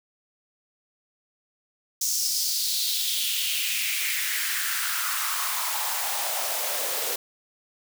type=noise with high-pass filter sweep; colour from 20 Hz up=white; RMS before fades=-27 dBFS; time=2.01-7.16 s; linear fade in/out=5 ms; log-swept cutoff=6000 to 460 Hz; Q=3.4; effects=none